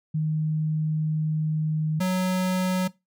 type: tone pair in turn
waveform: sine / square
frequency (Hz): 155.4 / 184.8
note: D#3 / F#3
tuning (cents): -2 / -2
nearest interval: minor third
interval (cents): 300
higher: second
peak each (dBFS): -22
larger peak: neither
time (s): 0.14-2 / 2-2.88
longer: first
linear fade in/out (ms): 10
effects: noise-tail reverb RT60 0.2 s tail -19 dB re dry